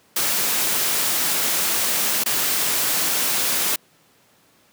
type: noise with dropouts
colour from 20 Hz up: white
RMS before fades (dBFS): -21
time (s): 0.16-3.76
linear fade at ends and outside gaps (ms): 5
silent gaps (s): 2.238-2.259
effects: pink hiss -57 dBFS RMS until 4.72 s + high-pass 150 Hz 12 dB/octave